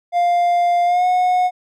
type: tone with pitch glide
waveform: triangle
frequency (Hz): 700 to 728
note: F5 to F#5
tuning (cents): +4 to -28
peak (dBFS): -11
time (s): 0.12-1.51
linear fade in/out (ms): 50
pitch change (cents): +68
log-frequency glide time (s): 0.85-1.06
effects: none